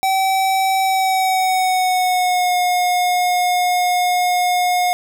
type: tone with pitch glide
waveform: square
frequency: 767 to 719.8 Hz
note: G5 to F#5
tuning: -38 to -48 cents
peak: -15 dBFS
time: 0.03-4.93 s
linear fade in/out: 0 ms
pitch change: -110 cents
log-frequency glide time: 0.83-2.56 s
effects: none